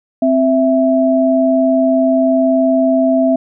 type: tone pair together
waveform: sine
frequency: 261.6 / 659.3 Hz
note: C4 / E5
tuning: 0 / 0 cents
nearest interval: octave + major third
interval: 1600 cents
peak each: -12 dBFS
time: 0.22-3.36 s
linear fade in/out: 5 ms
effects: none